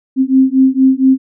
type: beating tone pair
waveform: sine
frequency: 261.6 / 265.9 Hz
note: C4 / C4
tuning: 0 / +28 cents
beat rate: 4.3 Hz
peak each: -10 dBFS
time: 0.16-1.18 s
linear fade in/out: 50 ms
effects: none